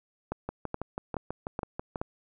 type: two click trains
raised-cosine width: 1 ms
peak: -19 / -17 dBFS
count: 10 / 5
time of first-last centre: 0.49-1.958 / 0.32-2.015 s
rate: 6.13 / 2.36 Hz
effects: none